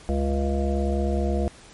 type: harmonic tone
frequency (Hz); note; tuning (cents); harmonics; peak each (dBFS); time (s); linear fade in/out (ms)
69.3; C#2; 0; 1 / 3 / 5 / 7 / 9 / 10; -23 / -28 / -30 / -31 / -33 / -33; 0.09-1.48; 0
effects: pink hiss -48 dBFS RMS until 1.73 s + MP3 48 kbps